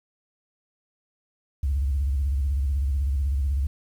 sine tone with vibrato, 69 Hz, C#2, 7 cents flat, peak -20 dBFS, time 1.63-3.67 s, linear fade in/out 5 ms, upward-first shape square, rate 16 Hz, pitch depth 120 cents each way, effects tanh soft clip ceiling -17 dBFS + 9-bit

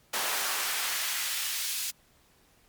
pink noise with high-pass filter sweep, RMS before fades -31 dBFS, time 0.13-1.91 s, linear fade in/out 10 ms, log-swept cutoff 630 to 3700 Hz, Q 0.72, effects pink hiss -63 dBFS RMS until 2.68 s + MP3 96 kbps

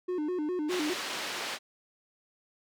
triangle tone with vibrato, 330.7 Hz, E4, 6 cents sharp, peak -27 dBFS, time 0.08-0.94 s, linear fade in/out 10 ms, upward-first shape square, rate 4.9 Hz, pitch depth 160 cents each way
white band-pass noise, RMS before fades -36 dBFS, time 0.68-1.59 s, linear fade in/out 50 ms, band 280 to 3900 Hz, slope 12 dB/octave
effects none

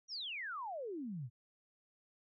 sine exponential sweep, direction down, 5900 to 110 Hz, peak -40 dBFS, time 0.08-1.3 s, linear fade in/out 50 ms, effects none

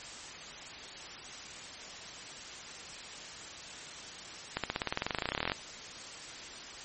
accelerating click train, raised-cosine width 0.3 ms, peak -14 dBFS, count 25, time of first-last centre 4.57-5.519 s, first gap 67 ms, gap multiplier 0.95, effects white hiss -45 dBFS RMS until 6.84 s + MP3 32 kbps

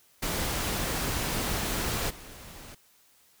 pink noise with level steps, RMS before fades -30 / -46 dBFS, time 0.22-2.75 s, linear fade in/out 10 ms, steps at 2.09 s, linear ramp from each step 20 ms, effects white hiss -62 dBFS RMS until 3.4 s

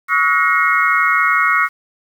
sine tone cluster, 1125 / 1291 / 1442 / 1885 / 2166 Hz, C#6 / E6 / F#6 / A#6 / C#7, +25 / -37 / -45 / +19 / -41 cents, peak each -18 dBFS, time 0.08-1.69 s, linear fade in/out 50 ms, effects 7-bit

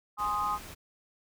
sine chord, Ab major, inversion none, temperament equal, 830.6 / 1046.5 / 1244.5 Hz, Ab5 / C6 / Eb6, 0 / 0 / 0 cents, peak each -34 / -33 / -30 dBFS, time 0.17-0.59 s, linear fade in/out 50 ms
pink noise, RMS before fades -45 dBFS, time 0.18-0.75 s, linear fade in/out 20 ms
effects none

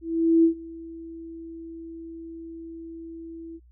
sine tone with ADSR envelope, 329.6 Hz, E4, in tune, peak -13 dBFS, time 0.01-3.6 s, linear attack 430 ms, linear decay 99 ms, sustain -23 dB, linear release 45 ms, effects noise-tail reverb RT60 0.1 s tail -25 dB re dry + added 60 Hz sine -51 dBFS peak until 3.71 s

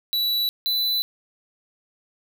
square tone pair in turn, 3941 / 3994 Hz, B7 / B7, -4 / +19 cents, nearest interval unison, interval 23 cents, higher second, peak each -21 dBFS, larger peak neither, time 0.13-0.49 / 0.66-1.02 s, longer neither, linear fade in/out 0 ms, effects none

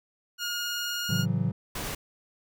15% pulse tone with vibrato, 1428 Hz, F6, 38 cents sharp, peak -23 dBFS, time 0.38-1.26 s, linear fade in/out 50 ms, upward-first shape sine, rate 19 Hz, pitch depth 10 cents each way
triangle chord, F# minor seventh, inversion first, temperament just, 111 / 138.75 / 166.5 / 185 Hz, A2 / C#3 / E3 / F#3, +16 / +2 / +18 / 0 cents, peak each -28 dBFS, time 1.09-1.52 s, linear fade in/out 10 ms
pink noise, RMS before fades -34 dBFS, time 1.75-1.95 s, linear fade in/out 5 ms
effects none

